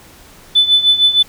sine tone with tremolo, 3500 Hz, A7, 10 cents flat, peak -4 dBFS, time 0.55-1.23 s, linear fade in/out 10 ms, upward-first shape triangle, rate 6.5 Hz, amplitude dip 85%, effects tanh soft clip ceiling -1 dBFS + pink hiss -42 dBFS RMS until 1.28 s

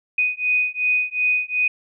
sine beating tone pair, 2489 / 2491.7 Hz, D#7 / D#7, 0 / +2 cents, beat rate 2.7 Hz, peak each -21 dBFS, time 0.18-1.68 s, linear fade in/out 5 ms, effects none

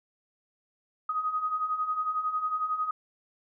sine beating tone pair, 1244.5 / 1255.5 Hz, D#6 / D#6, 0 / +15 cents, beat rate 11 Hz, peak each -34 / -28 dBFS, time 1.09-2.91 s, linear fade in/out 5 ms, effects none

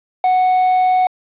triangle tone, 739 Hz, F#5, 2 cents flat, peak -9 dBFS, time 0.24-1.07 s, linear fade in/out 2 ms, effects resampled to 8000 Hz + 7-bit

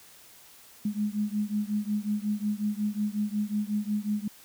sine beating tone pair, 206.8 / 212.3 Hz, G#3 / G#3, -7 / +38 cents, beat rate 5.5 Hz, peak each -29 / -30 dBFS, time 0.85-4.28 s, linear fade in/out 5 ms, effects white hiss -53 dBFS RMS until 4.44 s

